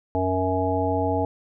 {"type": "harmonic tone", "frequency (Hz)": 93, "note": "F#2", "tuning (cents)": 9, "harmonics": [1, 3, 5, 7, 9], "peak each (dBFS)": [-27, -27, -27, -27, -27], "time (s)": [0.15, 1.25], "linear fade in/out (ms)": 0, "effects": []}